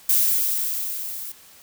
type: noise with level ramp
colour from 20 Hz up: violet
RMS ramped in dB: -17 to -34 dBFS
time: 0.09-1.32 s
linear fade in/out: 5 ms
effects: white hiss -49 dBFS RMS until 1.62 s